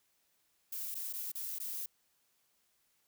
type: noise with dropouts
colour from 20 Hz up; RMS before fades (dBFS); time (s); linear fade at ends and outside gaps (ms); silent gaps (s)
violet; -40; 0.72-1.86; 5; 0.945-0.951 / 1.128-1.135 / 1.318-1.352 / 1.586-1.6
effects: white hiss -75 dBFS RMS until 3.07 s